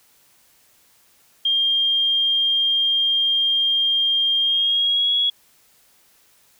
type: tone with pitch glide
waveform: sine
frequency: 3207 to 3341 Hz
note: G7 to G#7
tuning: +39 to +10 cents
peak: -16 dBFS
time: 1.45-5.3 s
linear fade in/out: 5 ms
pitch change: +71 cents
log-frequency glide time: 4.4-5.14 s
effects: white hiss -57 dBFS RMS until 6.59 s